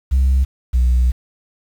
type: tone pair in turn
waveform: sine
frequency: 66 / 61.91 Hz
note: C2 / B1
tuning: +16 / +5 cents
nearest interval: minor second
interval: 111 cents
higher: first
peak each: -9 dBFS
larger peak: neither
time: 0.11-0.45 / 0.73-1.12 s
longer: second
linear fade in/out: 20 ms
effects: tanh soft clip ceiling -9 dBFS + 7-bit